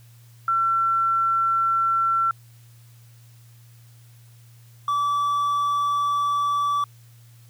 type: tone pair in turn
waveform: sine / triangle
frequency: 1350 / 1154.9 Hz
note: E6 / D6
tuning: +41 / -29 cents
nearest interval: minor third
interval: 270 cents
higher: first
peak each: -18 dBFS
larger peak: neither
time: 0.48-2.31 / 4.88-6.84 s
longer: second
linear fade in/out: 2 ms
effects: added 117 Hz sine -47 dBFS peak until 7.49 s + white hiss -58 dBFS RMS until 7.49 s